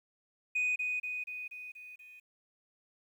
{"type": "tone with echo", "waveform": "sine", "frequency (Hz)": 2489, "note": "D#7", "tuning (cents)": 0, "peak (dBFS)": -26, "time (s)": [0.55, 0.76], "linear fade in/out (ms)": 10, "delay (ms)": 240, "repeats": 6, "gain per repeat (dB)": -4, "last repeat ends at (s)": 2.2, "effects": ["tanh soft clip ceiling -26 dBFS", "11-bit"]}